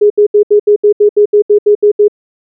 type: tone bursts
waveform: sine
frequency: 415.3 Hz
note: G#4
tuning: in tune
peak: -3 dBFS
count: 13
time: 0.01-2.082 s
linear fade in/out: 10 ms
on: 92 ms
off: 73 ms
effects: none